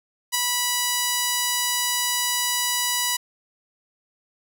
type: tone with ADSR envelope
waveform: 5% pulse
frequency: 980 Hz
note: B5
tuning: 14 cents flat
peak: -6 dBFS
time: 0.32-3.17 s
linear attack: 28 ms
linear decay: 6 ms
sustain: -3 dB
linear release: 10 ms
effects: none